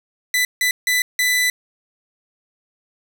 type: tone bursts at uneven times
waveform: sawtooth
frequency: 1993 Hz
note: B6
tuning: 15 cents sharp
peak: -12 dBFS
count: 4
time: 0.34-0.45 / 0.61-0.71 / 0.87-1.02 / 1.19-1.5 s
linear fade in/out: 2 ms
effects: none